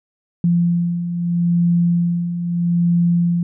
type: beating tone pair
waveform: sine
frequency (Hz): 171.8 / 172.58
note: F3 / F3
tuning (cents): -28 / -20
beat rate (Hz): 0.78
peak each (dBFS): -22 / -15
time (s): 0.44-3.43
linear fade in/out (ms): 2
effects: none